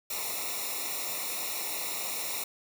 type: noise with comb filter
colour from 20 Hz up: white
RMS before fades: -34 dBFS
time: 0.1-2.44 s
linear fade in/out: 5 ms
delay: 0.63 ms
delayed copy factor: -1
effects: none